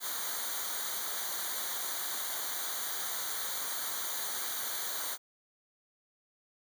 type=noise with comb filter; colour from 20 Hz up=white; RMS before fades=-36 dBFS; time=0-5.18 s; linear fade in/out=50 ms; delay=0.38 ms; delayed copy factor=-0.9; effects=none